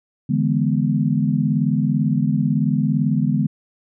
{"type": "chord", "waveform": "sine", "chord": "E dominant seventh", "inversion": "third", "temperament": "equal", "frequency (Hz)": [146.83, 164.81, 207.7, 246.9], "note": ["D3", "E3", "G#3", "B3"], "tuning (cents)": [0, 0, 0, 0], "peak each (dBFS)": [-20, -23, -21, -22], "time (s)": [0.29, 3.47], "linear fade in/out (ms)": 10, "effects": []}